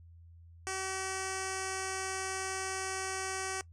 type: tone with low-pass filter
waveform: 10% pulse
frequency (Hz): 380.8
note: F#4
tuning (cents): +50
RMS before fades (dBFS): -37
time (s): 0.67-3.61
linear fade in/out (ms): 0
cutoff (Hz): 7900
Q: 6.4
effects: noise-tail reverb RT60 0.1 s tail -21 dB re dry + added 84 Hz sine -52 dBFS peak until 3.72 s